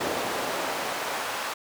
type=noise with high-pass filter sweep; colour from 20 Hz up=brown; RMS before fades=-30 dBFS; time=0-1.54 s; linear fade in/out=10 ms; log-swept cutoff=460 to 1000 Hz; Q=0.9; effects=none